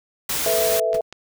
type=noise; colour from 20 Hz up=white; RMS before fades=-24 dBFS; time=0.29-0.8 s; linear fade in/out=5 ms
type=chord; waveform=sine; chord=A suspended second; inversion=none; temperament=equal; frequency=440 / 493.9 / 659.3 Hz; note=A4 / B4 / E5; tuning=0 / 0 / 0 cents; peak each=-25 / -25 / -20 dBFS; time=0.46-1.01 s; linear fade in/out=2 ms
type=clicks; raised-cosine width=0.2 ms; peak=-19 dBFS; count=2; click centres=0.931 / 1.126 s
type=noise with exponential decay; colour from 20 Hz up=pink; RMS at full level=-28 dBFS; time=0.94-1.02 s; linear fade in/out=5 ms; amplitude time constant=17 ms
effects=none